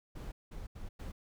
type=noise bursts at uneven times; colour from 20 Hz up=brown; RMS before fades=-43 dBFS; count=4; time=0.15-0.32 / 0.51-0.67 / 0.75-0.89 / 0.99-1.12 s; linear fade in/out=10 ms; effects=none